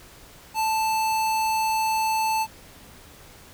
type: tone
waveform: square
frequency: 880 Hz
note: A5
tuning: in tune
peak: -22 dBFS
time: 0.54-2.47 s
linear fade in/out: 50 ms
effects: pink hiss -48 dBFS RMS until 3.53 s